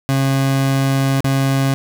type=tone with dropouts; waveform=30% pulse; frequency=135.6 Hz; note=C#3; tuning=38 cents flat; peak=-11 dBFS; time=0.09-1.74 s; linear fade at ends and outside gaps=0 ms; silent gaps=1.205-1.244 s; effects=none